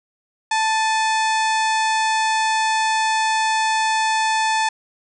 harmonic tone with a mistuned harmonic, 880 Hz, A5, in tune, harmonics 1 / 2 / 3 / 4 / 5 / 6 / 7 / 8 / 9 / 10, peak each -18 / -24 / -28 / -30 / -32 / -34 / -35 / -36 / -37 / -38 dBFS, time 0.51-4.69 s, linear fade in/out 5 ms, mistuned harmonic 3, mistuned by -82 cents, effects none

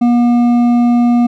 sine tone with hard clipping, 240 Hz, B3, 49 cents flat, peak -9 dBFS, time 0.01-1.27 s, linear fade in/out 10 ms, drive 7 dB, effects none

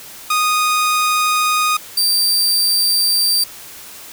sawtooth tone pair in turn, 1239 / 4678 Hz, D#6 / D8, -8 / -8 cents, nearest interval octave + major seventh, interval 2300 cents, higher second, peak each -10 / -10 dBFS, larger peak neither, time 0.3-1.77 / 1.97-3.44 s, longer neither, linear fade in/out 5 ms, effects white hiss -36 dBFS RMS until 4.12 s

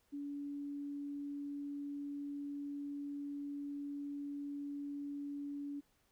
sine tone, 285.7 Hz, D4, 48 cents flat, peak -40 dBFS, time 0.12-5.81 s, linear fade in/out 20 ms, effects pink hiss -75 dBFS RMS until 6.11 s

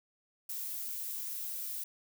violet noise, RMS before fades -39 dBFS, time 0.49-1.84 s, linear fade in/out 5 ms, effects none

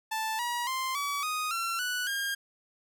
sawtooth tone with pitch steps, 880 / 959.6 / 1046.5 / 1141.2 / 1244.5 / 1357.1 / 1480 / 1613.9 Hz, A5 / A#5 / C6 / C#6 / D#6 / E6 / F#6 / G6, 0 / +50 / 0 / +50 / 0 / +50 / 0 / +50 cents, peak -26 dBFS, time 0.11-2.35 s, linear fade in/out 10 ms, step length 280 ms, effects none

